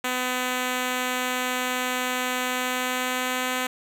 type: tone with pitch glide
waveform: 5% pulse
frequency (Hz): 252.1 to 254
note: B3 to B3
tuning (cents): +36 to +49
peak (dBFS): -13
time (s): 0.04-3.67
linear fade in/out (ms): 5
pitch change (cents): +13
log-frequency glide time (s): 2.47-3.5
effects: none